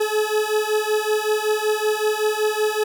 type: beating tone pair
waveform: 40% pulse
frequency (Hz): 424.9 / 430.2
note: G#4 / A4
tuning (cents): +40 / -39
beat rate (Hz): 5.3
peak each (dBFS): -21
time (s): 0-2.84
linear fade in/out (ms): 10
effects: none